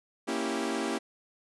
sawtooth chord, A# diminished seventh, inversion none, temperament equal, 233.1 / 277.2 / 329.6 / 392 Hz, A#3 / C#4 / E4 / G4, 0 / 0 / 0 / 0 cents, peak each -31 dBFS, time 0.27-0.99 s, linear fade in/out 20 ms, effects resampled to 24000 Hz

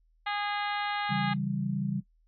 harmonic tone, 411 Hz, G#4, 18 cents flat, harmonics 2 / 3 / 4 / 5 / 6 / 7 / 8 / 9 / 10, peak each -32 / -37 / -37 / -37 / -43 / -43 / -44 / -43 / -48 dBFS, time 0.26-1.34 s, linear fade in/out 10 ms
sine chord, C# diminished, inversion none, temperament equal, 138.59 / 164.81 / 196 Hz, C#3 / E3 / G3, 0 / 0 / 0 cents, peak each -32 / -35 / -31 dBFS, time 1.09-2.01 s, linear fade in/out 20 ms
effects noise-tail reverb RT60 0.1 s tail -17 dB re dry + added 40 Hz sine -63 dBFS peak until 2.27 s

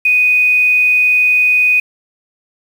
sine tone with quantisation, 2489 Hz, D#7, in tune, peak -8 dBFS, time 0.05-1.8 s, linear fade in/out 5 ms, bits 6, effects none

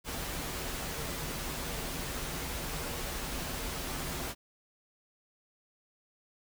pink noise with comb filter, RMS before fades -37 dBFS, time 0.04-4.35 s, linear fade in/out 50 ms, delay 9.7 ms, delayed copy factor -0.5, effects none

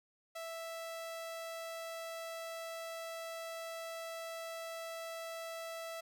sawtooth tone, 659.3 Hz, E5, in tune, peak -38 dBFS, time 0.35-6.01 s, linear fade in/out 10 ms, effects none

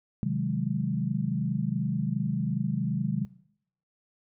sine chord, Ab dominant seventh, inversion first, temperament equal, 130.81 / 155.56 / 185 / 207.7 Hz, C3 / Eb3 / Gb3 / Ab3, 0 / 0 / 0 / 0 cents, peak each -31 dBFS, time 0.23-3.25 s, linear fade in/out 0 ms, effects noise-tail reverb RT60 0.7 s tail -20 dB re dry

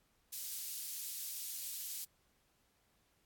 white high-pass noise, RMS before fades -43 dBFS, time 0.32-2.05 s, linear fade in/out 10 ms, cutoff 4400 Hz, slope 12 dB/octave, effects pink hiss -75 dBFS RMS until 3.25 s + AAC 64 kbps

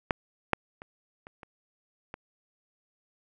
clicks, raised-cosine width 0.5 ms, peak -9 / -7 / -27 / -29 / -30 / -23 dBFS, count 6, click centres 0.108 / 0.533 / 0.819 / 1.269 / 1.432 / 2.141 s, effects none

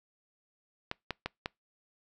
clicks, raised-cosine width 0.3 ms, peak -17 dBFS, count 4, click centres 0.914 / 1.107 / 1.26 / 1.459 s, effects noise-tail reverb RT60 0.2 s tail -26 dB re dry

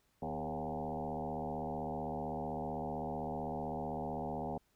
sine tone with frequency modulation, 479.3 Hz, A#4, 48 cents sharp, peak -36 dBFS, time 0.22-4.58 s, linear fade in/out 5 ms, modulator 75.7 Hz, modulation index 4.8, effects pink hiss -75 dBFS RMS until 4.75 s

